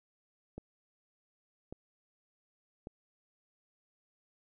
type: click train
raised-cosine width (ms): 2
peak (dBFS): -29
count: 3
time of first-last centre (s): 0.58-2.871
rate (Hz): 0.873
effects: none